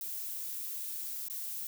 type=noise with dropouts; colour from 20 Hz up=violet; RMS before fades=-39 dBFS; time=0.01-1.67 s; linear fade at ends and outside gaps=1 ms; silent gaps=1.284-1.299 s; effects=none